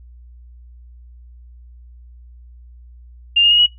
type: tone with pitch steps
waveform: sine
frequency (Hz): 2800 / 2837 / 2875 / 2914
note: F7 / F7 / F7 / F#7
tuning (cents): +4 / +27 / +50 / -27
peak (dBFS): -9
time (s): 3.36-3.664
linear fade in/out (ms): 10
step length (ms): 76
effects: noise-tail reverb RT60 0.2 s tail -22 dB re dry + added 60 Hz sine -39 dBFS peak until 3.78 s